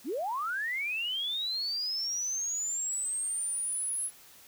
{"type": "linear sweep", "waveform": "sine", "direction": "up", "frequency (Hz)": [207.4, 10870], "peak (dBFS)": -30, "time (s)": [0.04, 4.11], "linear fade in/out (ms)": 50, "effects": ["white hiss -55 dBFS RMS until 4.47 s"]}